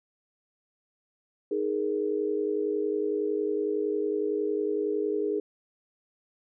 sine chord, D# suspended fourth, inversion none, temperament equal, 311.1 / 415.3 / 466.2 Hz, D#4 / G#4 / A#4, 0 / 0 / 0 cents, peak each -32 / -27 / -33 dBFS, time 1.51-5.4 s, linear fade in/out 5 ms, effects none

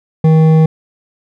triangle tone with hard clipping, 158.8 Hz, D#3, 36 cents sharp, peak -7 dBFS, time 0.24-0.66 s, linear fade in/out 5 ms, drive 13 dB, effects none

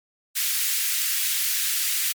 white high-pass noise, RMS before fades -24 dBFS, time 0.35-2.13 s, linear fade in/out 20 ms, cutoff 1700 Hz, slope 24 dB/octave, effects MP3 96 kbps

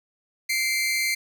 sawtooth tone pair together, 2093 / 2310 Hz, C7 / D7, 0 / -29 cents, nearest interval major second, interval 171 cents, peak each -20 / -25 dBFS, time 0.49-1.15 s, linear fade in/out 10 ms, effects none

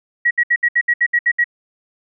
sine tone bursts, 1913 Hz, A#6, 44 cents sharp, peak -11 dBFS, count 10, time 0.25-1.443 s, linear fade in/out 10 ms, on 59 ms, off 67 ms, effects none

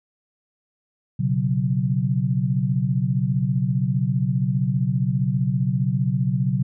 sine chord, B suspended second, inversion none, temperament equal, 123.47 / 138.59 / 185 Hz, B2 / C#3 / F#3, 0 / 0 / 0 cents, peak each -23 / -22 / -24 dBFS, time 1.19-6.63 s, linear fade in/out 10 ms, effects none

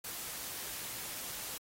white noise, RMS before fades -42 dBFS, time 0.04-1.58 s, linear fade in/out 5 ms, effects AAC 48 kbps

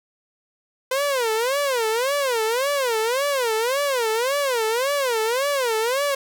sawtooth tone with vibrato, 502 Hz, B4, 28 cents sharp, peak -16 dBFS, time 0.91-6.15 s, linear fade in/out 5 ms, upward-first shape sine, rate 1.8 Hz, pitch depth 240 cents each way, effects none

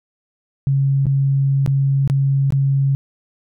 sine tone with dropouts, 137.3 Hz, C#3, 16 cents flat, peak -13 dBFS, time 0.67-2.95 s, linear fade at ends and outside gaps 0 ms, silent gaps 1.056-1.067 / 1.662-1.675 / 2.076-2.099 / 2.505-2.523 s, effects none

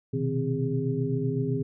sine tone cluster, 123.9 / 131.8 / 157.6 / 260 / 408.4 Hz, B2 / C3 / D#3 / C4 / G#4, +6 / +13 / +23 / -11 / -29 cents, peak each -31 dBFS, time 0.13-1.63 s, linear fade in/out 10 ms, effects none

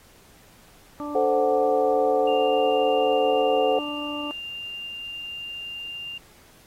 harmonic tone, 293.7 Hz, D4, in tune, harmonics 1 / 2 / 3 / 4, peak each -31 / -36 / -38 / -37 dBFS, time 1-4.31 s, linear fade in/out 0 ms
sine chord, F# diminished, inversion first, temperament equal, 440 / 523.3 / 740 Hz, A4 / C5 / F#5, 0 / 0 / 0 cents, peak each -23 / -22 / -24 dBFS, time 1.15-3.79 s, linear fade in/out 2 ms
sine tone, 2794 Hz, F7, in tune, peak -32 dBFS, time 2.27-6.18 s, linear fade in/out 5 ms
effects pink hiss -54 dBFS RMS until 6.66 s + AAC 48 kbps

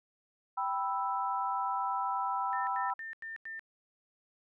sine chord, E minor, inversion first, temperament equal, 784 / 987.8 / 1318.5 Hz, G5 / B5 / E6, 0 / 0 / 0 cents, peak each -35 / -33 / -36 dBFS, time 0.57-2.94 s, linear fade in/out 10 ms
sine tone bursts, 1800 Hz, A6, 39 cents sharp, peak -39 dBFS, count 5, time 2.53-3.594 s, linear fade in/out 0 ms, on 140 ms, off 91 ms
effects none

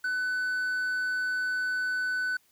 triangle tone with quantisation, 1500 Hz, F#6, 23 cents sharp, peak -25 dBFS, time 0.04-2.37 s, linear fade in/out 5 ms, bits 9, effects white hiss -66 dBFS RMS until 2.51 s

